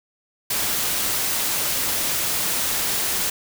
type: noise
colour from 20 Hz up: white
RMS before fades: -23 dBFS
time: 0.5-3.3 s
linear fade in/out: 5 ms
effects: none